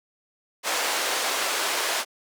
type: band-pass noise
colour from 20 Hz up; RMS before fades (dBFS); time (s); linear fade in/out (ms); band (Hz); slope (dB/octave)
pink; -26; 0.63-2.05; 50; 560 to 10000; 12
effects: high-pass 300 Hz 12 dB/octave